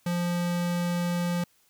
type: tone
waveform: square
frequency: 174.61 Hz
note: F3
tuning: in tune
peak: -26 dBFS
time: 0.06-1.44 s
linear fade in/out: 5 ms
effects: white hiss -65 dBFS RMS until 1.69 s